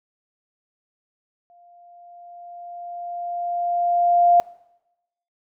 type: tone with exponential growth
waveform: sine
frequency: 698.5 Hz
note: F5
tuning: in tune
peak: -10 dBFS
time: 1.5-4.4 s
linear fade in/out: 0 ms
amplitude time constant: 630 ms
effects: noise-tail reverb RT60 0.9 s tail -23 dB re dry